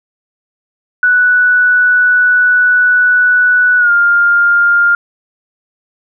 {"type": "tone with pitch glide", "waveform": "sine", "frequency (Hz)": [1480, 1404.2], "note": ["F#6", "F6"], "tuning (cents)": [0, 9], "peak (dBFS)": -6, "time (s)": [1.03, 4.95], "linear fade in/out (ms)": 2, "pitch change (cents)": -91, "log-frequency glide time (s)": [3.78, 3.91], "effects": []}